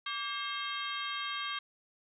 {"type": "harmonic tone with a mistuned harmonic", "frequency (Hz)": 535, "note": "C5", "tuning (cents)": 38, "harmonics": [2, 3, 4, 5, 6, 7, 8], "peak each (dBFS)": [-39, -42, -43, -45, -40, -45, -51], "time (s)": [0.06, 1.59], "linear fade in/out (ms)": 5, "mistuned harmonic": 2, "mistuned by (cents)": 140, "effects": []}